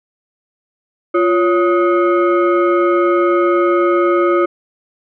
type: tone with frequency modulation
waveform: sine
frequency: 349 Hz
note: F4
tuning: 1 cent flat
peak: -10 dBFS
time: 1.14-4.46 s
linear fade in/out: 10 ms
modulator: 908 Hz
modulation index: 1
effects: none